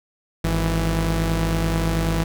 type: tone pair together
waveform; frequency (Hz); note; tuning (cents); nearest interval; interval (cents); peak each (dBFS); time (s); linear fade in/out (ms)
sawtooth; 51.91 / 164.81; G#1 / E3; 0 / 0; octave + minor sixth; 2000; -18; 0.44-2.24; 5
effects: none